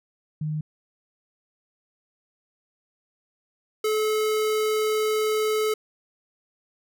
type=tone pair in turn; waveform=sine / square; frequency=153.4 / 431.1 Hz; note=D#3 / A4; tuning=-24 / -35 cents; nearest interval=octave + tritone; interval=1789 cents; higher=second; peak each=-25 / -22 dBFS; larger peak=second; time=0.41-0.61 / 3.84-5.74 s; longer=second; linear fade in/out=5 ms; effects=none

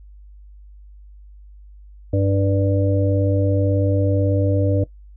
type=harmonic tone; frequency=98.2 Hz; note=G2; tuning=4 cents sharp; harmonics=1 / 3 / 5 / 6; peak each=-17 / -22 / -24 / -25 dBFS; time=2.13-4.84 s; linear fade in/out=5 ms; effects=noise-tail reverb RT60 0.1 s tail -18 dB re dry + added 50 Hz sine -40 dBFS peak until 5.16 s

